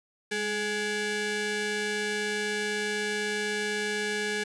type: ring-modulated tone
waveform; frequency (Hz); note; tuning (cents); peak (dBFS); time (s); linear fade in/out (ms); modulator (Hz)
sawtooth; 628; D#5; +16; -21; 0.31-4.44; 10; 1050
effects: resampled to 22050 Hz + 8-bit